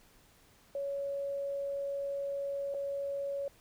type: tone with dropouts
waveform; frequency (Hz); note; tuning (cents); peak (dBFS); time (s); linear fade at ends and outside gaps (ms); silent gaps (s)
sine; 559; C#5; +14; -33; 0.75-3.48; 2; 2.741-2.746
effects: pink hiss -63 dBFS RMS until 3.6 s